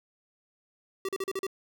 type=tone bursts; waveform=square; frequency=385.7 Hz; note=G4; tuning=28 cents flat; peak=-30 dBFS; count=6; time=1.05-1.467 s; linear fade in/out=2 ms; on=37 ms; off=39 ms; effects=none

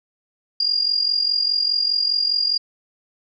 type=tone with amplitude modulation; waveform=sine; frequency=4821 Hz; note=D8; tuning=45 cents sharp; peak=-14 dBFS; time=0.6-2.58 s; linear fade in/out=5 ms; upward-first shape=sine; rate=44.9 Hz; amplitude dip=70%; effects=none

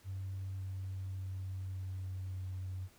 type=tone with pitch steps; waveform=sine; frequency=95.6 / 94.99 / 94.39 / 93.79 / 93.2 Hz; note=G2 / F#2 / F#2 / F#2 / F#2; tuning=-43 / +46 / +35 / +24 / +13 cents; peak=-37 dBFS; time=0.04-2.89 s; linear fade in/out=50 ms; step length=570 ms; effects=tanh soft clip ceiling -34 dBFS + pink hiss -64 dBFS RMS until 2.98 s

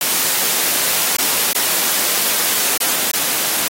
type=noise with dropouts; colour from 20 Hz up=white; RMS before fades=-17 dBFS; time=0.01-3.68 s; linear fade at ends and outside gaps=2 ms; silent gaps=1.167-1.184 / 1.531-1.549 / 2.776-2.804 / 3.114-3.135 s; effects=high-pass 200 Hz 12 dB/octave + AAC 48 kbps

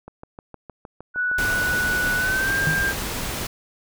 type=click train; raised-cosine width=1 ms; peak=-24 dBFS; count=9; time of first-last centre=0.08-1.315 s; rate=6.48 Hz
type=tone with pitch glide; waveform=sine; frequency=1477 to 1592.2 Hz; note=F#6 to G6; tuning=-3 to +27 cents; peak=-20 dBFS; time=1.14-2.94 s; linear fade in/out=50 ms; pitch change=+130 cents; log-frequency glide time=2.16-2.55 s
type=noise; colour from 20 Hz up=pink; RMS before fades=-28 dBFS; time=1.38-3.47 s; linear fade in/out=5 ms
type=tone with exponential decay; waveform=sine; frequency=156.7 Hz; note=D#3; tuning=13 cents sharp; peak=-18 dBFS; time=2.67-2.9 s; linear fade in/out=0 ms; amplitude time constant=50 ms
effects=none

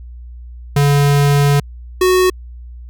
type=tone pair in turn; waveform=square; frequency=142.9 / 368.7 Hz; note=D3 / F#4; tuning=-47 / -6 cents; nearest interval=octave + major third; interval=1641 cents; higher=second; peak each=-10 dBFS; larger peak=neither; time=0.76-1.6 / 2.01-2.3 s; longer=first; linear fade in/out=5 ms; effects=added 60 Hz sine -30 dBFS peak until 2.89 s

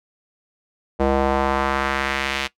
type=tone with band-pass filter sweep; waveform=square; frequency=68 Hz; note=C#2; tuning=33 cents flat; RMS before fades=-21 dBFS; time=0.99-2.48 s; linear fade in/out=20 ms; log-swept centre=540 to 2900 Hz; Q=1.3; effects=noise-tail reverb RT60 0.1 s tail -18 dB re dry

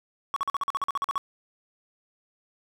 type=tone bursts; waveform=triangle; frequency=1118 Hz; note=C#6; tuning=14 cents sharp; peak=-22 dBFS; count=13; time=0.34-1.179 s; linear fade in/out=0 ms; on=23 ms; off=45 ms; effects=none

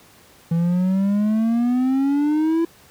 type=exponential sweep; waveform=triangle; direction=up; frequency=165 to 336.3 Hz; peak=-14 dBFS; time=0.51-2.65 s; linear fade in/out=5 ms; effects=pink hiss -50 dBFS RMS until 2.9 s + high-pass 80 Hz 12 dB/octave

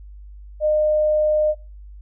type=tone; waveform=sine; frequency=610 Hz; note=D#5; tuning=34 cents flat; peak=-15 dBFS; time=0.6-1.55 s; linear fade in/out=50 ms; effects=noise-tail reverb RT60 0.3 s tail -21 dB re dry + added 50 Hz sine -37 dBFS peak until 2.01 s

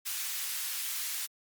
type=high-pass noise; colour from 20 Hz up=white; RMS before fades=-35 dBFS; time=0.05-1.27 s; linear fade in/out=20 ms; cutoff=1600 Hz; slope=12 dB/octave; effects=Opus 48 kbps

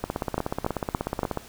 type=two click trains; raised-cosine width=1 ms; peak=-10 / -12 dBFS; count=4 / 23; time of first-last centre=0.38-1.232 / 0.04-1.373 s; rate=3.52 / 16.5 Hz; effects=pink hiss -47 dBFS RMS until 1.48 s

